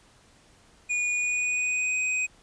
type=tone with pitch glide; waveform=square; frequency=2450 to 2507 Hz; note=D#7 to D#7; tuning=-27 to +12 cents; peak=-25 dBFS; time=0.89-2.27 s; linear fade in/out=20 ms; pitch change=+39 cents; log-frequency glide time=1.13-2 s; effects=pink hiss -58 dBFS RMS until 2.42 s + resampled to 22050 Hz